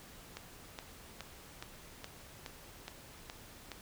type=click train; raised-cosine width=0.2 ms; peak=-25 dBFS; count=9; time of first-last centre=0.37-3.717 s; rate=2.39 Hz; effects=pink hiss -54 dBFS RMS until 3.81 s